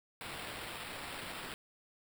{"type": "noise with sample-and-hold", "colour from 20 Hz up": "violet", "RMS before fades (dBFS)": -44, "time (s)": [0.21, 1.54], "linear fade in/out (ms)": 0, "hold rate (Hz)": 6300, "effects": []}